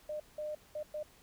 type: tone bursts at uneven times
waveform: sine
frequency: 605 Hz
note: D#5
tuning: 49 cents flat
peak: -36 dBFS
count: 4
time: 0.09-0.2 / 0.38-0.55 / 0.75-0.83 / 0.94-1.03 s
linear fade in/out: 5 ms
effects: pink hiss -62 dBFS RMS until 1.22 s